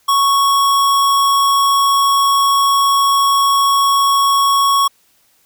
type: tone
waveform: square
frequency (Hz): 1108.7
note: C#6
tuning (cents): 0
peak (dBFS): -11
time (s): 0.08-4.88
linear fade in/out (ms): 10
effects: white hiss -56 dBFS RMS until 5.45 s